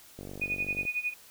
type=click train; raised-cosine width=2 ms; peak=-28 dBFS; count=33; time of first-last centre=0.19-0.853 s; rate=48.3 Hz
type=tone with tremolo; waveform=sine; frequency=2475 Hz; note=D#7; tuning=10 cents flat; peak=-26 dBFS; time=0.41-1.14 s; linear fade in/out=10 ms; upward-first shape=sine; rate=11 Hz; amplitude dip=85%
effects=white hiss -54 dBFS RMS until 1.3 s